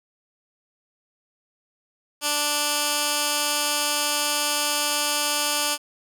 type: tone with band-pass filter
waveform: 15% pulse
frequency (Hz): 293.7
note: D4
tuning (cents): 0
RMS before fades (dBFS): -24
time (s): 2.21-5.78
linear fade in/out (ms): 50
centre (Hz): 8400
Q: 0.5
effects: none